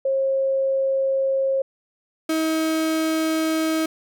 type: tone pair in turn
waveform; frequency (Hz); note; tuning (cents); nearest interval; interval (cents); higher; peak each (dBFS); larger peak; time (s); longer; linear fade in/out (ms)
sine / 35% pulse; 538 / 318.6; C5 / D#4; +48 / +41; major sixth; 907; first; -18; neither; 0.05-1.62 / 2.29-3.86; neither; 5
effects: none